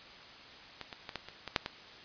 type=clicks; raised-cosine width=0.2 ms; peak=-22 / -24 / -22 / -18 / -26 / -21 / -8 / -17 dBFS; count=8; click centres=0.813 / 0.928 / 1.092 / 1.157 / 1.286 / 1.477 / 1.562 / 1.661 s; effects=white hiss -51 dBFS RMS until 2.04 s + resampled to 11025 Hz